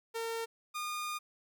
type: tone pair in turn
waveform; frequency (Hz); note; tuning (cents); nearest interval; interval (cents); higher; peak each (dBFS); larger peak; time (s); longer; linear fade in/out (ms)
sawtooth; 456.4 / 1218.4; A#4 / D#6; -37 / -37; octave + perfect fourth; 1700; second; -31 / -32; first; 0.14-0.46 / 0.74-1.19; second; 20
effects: none